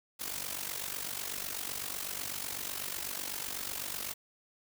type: noise with amplitude modulation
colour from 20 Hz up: white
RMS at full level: -35 dBFS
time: 0.19-4.14 s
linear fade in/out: 20 ms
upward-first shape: sine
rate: 48 Hz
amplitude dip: 75%
effects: none